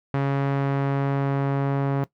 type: tone with low-pass filter sweep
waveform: sawtooth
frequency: 138.59 Hz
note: C#3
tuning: in tune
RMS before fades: -23 dBFS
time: 0.14-2.04 s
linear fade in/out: 0 ms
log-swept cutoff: 1800 to 1200 Hz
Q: 0.81
effects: noise-tail reverb RT60 0.1 s tail -18 dB re dry